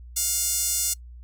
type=tone with high-pass filter; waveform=sawtooth; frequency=708 Hz; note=F5; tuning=23 cents sharp; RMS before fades=-25 dBFS; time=0.16-0.94 s; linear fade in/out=10 ms; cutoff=7300 Hz; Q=1.8; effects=noise-tail reverb RT60 0.1 s tail -23 dB re dry + added 60 Hz sine -40 dBFS peak until 1.23 s